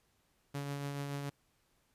sawtooth tone with tremolo, 141.7 Hz, C#3, 38 cents sharp, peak -32 dBFS, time 0.54-1.3 s, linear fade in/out 10 ms, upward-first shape triangle, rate 7 Hz, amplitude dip 35%, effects pink hiss -74 dBFS RMS until 1.94 s + resampled to 32000 Hz

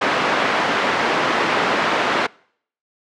white band-pass noise, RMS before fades -19 dBFS, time 0.01-2.27 s, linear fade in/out 10 ms, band 240 to 1700 Hz, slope 12 dB/octave, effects noise-tail reverb RT60 0.6 s tail -25 dB re dry + low-pass 6000 Hz 12 dB/octave

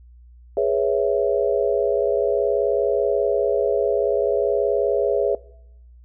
sine chord, C# minor seventh, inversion second, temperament equal, 415.3 / 493.9 / 554.4 / 659.3 Hz, G#4 / B4 / C#5 / E5, 0 / 0 / 0 / 0 cents, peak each -21 / -24 / -22 / -24 dBFS, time 0.57-5.35 s, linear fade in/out 2 ms, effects noise-tail reverb RT60 0.8 s tail -22 dB re dry + added 60 Hz sine -44 dBFS peak until 6.04 s

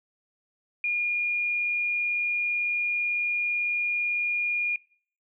sine tone, 2426 Hz, D#7, 44 cents flat, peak -24 dBFS, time 0.84-4.76 s, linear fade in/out 2 ms, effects noise-tail reverb RT60 0.5 s tail -22 dB re dry

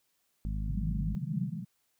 harmonic tone, 51.91 Hz, G#1, in tune, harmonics 1 / 2 / 3 / 4 / 5, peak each -32 / -40 / -40 / -42 / -52 dBFS, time 0.45-1.15 s, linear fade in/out 0 ms
white band-pass noise, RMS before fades -35 dBFS, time 0.68-1.65 s, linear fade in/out 20 ms, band 130 to 210 Hz, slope 96 dB/octave
effects white hiss -75 dBFS RMS until 1.99 s

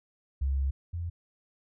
sine tone pair in turn, 68 / 85.48 Hz, C#2 / F2, -33 / -37 cents, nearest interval major third, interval 396 cents, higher second, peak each -25 / -31 dBFS, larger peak first, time 0.41-0.71 / 0.93-1.1 s, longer first, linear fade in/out 10 ms, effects none

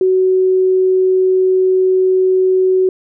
sine tone, 373.7 Hz, F#4, 17 cents sharp, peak -9 dBFS, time 0.01-2.89 s, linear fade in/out 2 ms, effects none

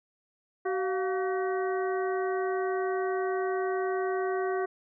harmonic tone with a mistuned harmonic, 379.1 Hz, F#4, 42 cents sharp, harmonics 1 / 2 / 3 / 4 / 5, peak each -28 / -34 / -38 / -40 / -42 dBFS, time 0.65-4.66 s, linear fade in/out 10 ms, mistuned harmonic 2, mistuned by -110 cents, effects none

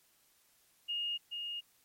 sine tone with echo, 2850 Hz, F7, 34 cents sharp, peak -33 dBFS, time 0.88-1.18 s, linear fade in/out 20 ms, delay 430 ms, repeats 1, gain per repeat -4 dB, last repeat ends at 1.61 s, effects white hiss -69 dBFS RMS until 1.84 s + MP3 64 kbps

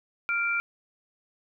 sine tone pair together, 1396.9 / 2349 Hz, F6 / D7, 0 / 0 cents, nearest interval major sixth, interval 900 cents, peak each -27 dBFS, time 0.29-0.6 s, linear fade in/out 0 ms, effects none

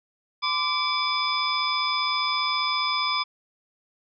sine tone cluster, 1019 / 1174 / 2318 / 3480 / 4995 Hz, C6 / D6 / D7 / A7 / D#8, -46 / -1 / -23 / -20 / +6 cents, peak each -29 dBFS, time 0.42-3.24 s, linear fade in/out 20 ms, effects none

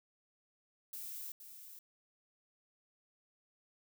violet noise with echo, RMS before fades -45 dBFS, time 0.93-1.32 s, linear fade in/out 2 ms, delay 470 ms, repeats 1, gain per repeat -8 dB, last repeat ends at 1.79 s, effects none

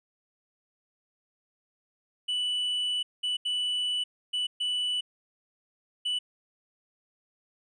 triangle tone bursts at uneven times, 2968 Hz, F#7, 5 cents sharp, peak -25 dBFS, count 6, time 2.28-3.03 / 3.23-3.37 / 3.45-4.04 / 4.33-4.47 / 4.6-5.01 / 6.05-6.19 s, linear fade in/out 10 ms, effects resampled to 22050 Hz

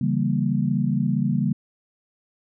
sine chord, C# diminished seventh, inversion none, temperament equal with one note detuned, 140.85 / 164.81 / 196 / 233.1 Hz, C#3 / E3 / G3 / Bb3, +28 / 0 / 0 / 0 cents, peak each -24 / -27 / -24 / -25 dBFS, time 0.01-1.53 s, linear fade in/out 5 ms, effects none

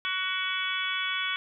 harmonic tone with a mistuned harmonic, 375.4 Hz, F#4, 25 cents sharp, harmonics 3 / 4 / 5 / 6 / 7 / 8 / 9, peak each -36 / -33 / -40 / -33 / -40 / -38 / -33 dBFS, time 0.05-1.36 s, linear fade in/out 0 ms, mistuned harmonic 4, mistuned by -23 cents, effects none

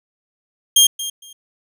20% pulse tone with echo, 3216 Hz, G7, 44 cents sharp, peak -3 dBFS, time 0.76-0.87 s, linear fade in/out 5 ms, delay 230 ms, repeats 2, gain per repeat -15 dB, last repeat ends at 1.33 s, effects none

